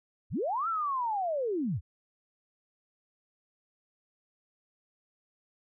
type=linear two-way sweep; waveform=sine; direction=up then down; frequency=43.65 to 1373 to 62 Hz; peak=-28 dBFS; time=0.3-1.81 s; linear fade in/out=50 ms; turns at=0.68 s; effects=none